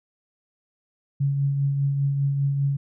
sine tone with tremolo, 139.7 Hz, C#3, 14 cents sharp, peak -18 dBFS, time 1.2-2.77 s, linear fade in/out 10 ms, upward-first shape triangle, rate 5 Hz, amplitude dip 40%, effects none

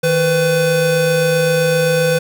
square tone pair together, 158.3 / 502.6 Hz, D#3 / B4, +30 / +30 cents, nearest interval octave + minor sixth, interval 2000 cents, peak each -19 / -14 dBFS, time 0.03-2.19 s, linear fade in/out 10 ms, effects none

